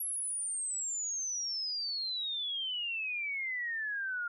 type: exponential sweep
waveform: sine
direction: down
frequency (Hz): 11390 to 1400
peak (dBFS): -33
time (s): 0-4.28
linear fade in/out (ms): 5
effects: none